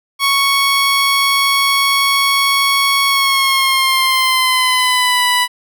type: tone with pitch glide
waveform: 15% pulse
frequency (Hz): 1108.7 to 987.7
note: C#6 to B5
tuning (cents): 0 to 0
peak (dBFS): -5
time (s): 0.19-5.48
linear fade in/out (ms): 50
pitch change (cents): -200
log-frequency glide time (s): 3.07-5.23
effects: none